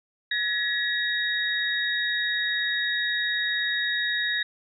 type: tone cluster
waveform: sine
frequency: 1690 / 1909 / 3768 Hz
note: G#6 / A#6 / A#7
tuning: +30 / +41 / +18 cents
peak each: -28 dBFS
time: 0.31-4.43 s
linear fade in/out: 5 ms
effects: none